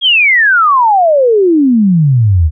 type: exponential sweep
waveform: sine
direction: down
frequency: 3333 to 73.42 Hz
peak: -5 dBFS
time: 0.01-2.51 s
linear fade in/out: 50 ms
effects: none